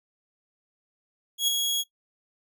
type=tone with ADSR envelope; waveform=sawtooth; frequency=3322 Hz; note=G#7; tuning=in tune; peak=-16 dBFS; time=1.38-1.84 s; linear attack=100 ms; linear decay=4 ms; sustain=-5 dB; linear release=37 ms; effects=noise-tail reverb RT60 0.1 s tail -19 dB re dry